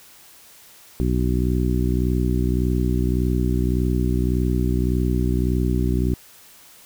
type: harmonic tone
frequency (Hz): 61.74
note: B1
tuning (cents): 0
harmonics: 1 / 2 / 3 / 4 / 5 / 6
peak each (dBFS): -21 / -24 / -26 / -27 / -28 / -29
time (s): 1-6.14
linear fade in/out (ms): 0
effects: white hiss -48 dBFS RMS until 6.85 s